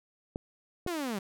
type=clicks; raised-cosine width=2 ms; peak=-21 dBFS; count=2; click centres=0.359 / 0.864 s
type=linear sweep; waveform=sawtooth; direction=down; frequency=370 to 185 Hz; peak=-28 dBFS; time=0.87-1.19 s; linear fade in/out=5 ms
effects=none